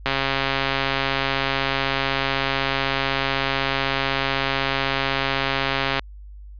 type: click train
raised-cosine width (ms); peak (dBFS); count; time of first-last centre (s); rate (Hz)
0.3; -5; 808; 0.06-5.994; 136
effects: added 50 Hz sine -37 dBFS peak until 6.59 s + resampled to 11025 Hz